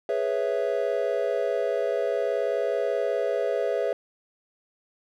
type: chord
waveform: triangle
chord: C# minor seventh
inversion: second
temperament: equal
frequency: 415.3 / 493.9 / 554.4 / 659.3 Hz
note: G#4 / B4 / C#5 / E5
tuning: 0 / 0 / 0 / 0 cents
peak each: -27 dBFS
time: 0.09-3.93 s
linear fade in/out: 2 ms
effects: none